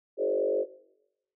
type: tone with frequency modulation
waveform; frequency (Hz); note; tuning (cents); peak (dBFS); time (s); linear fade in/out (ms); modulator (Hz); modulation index
sine; 473.8; A#4; +28; -24; 0.17-0.66; 50; 48.1; 2.1
effects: noise-tail reverb RT60 0.9 s tail -19 dB re dry